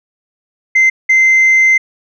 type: tone bursts at uneven times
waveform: sine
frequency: 2075 Hz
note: C7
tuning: 15 cents flat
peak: -4 dBFS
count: 2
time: 0.75-0.9 / 1.09-1.78 s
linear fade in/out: 10 ms
effects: tanh soft clip ceiling -4 dBFS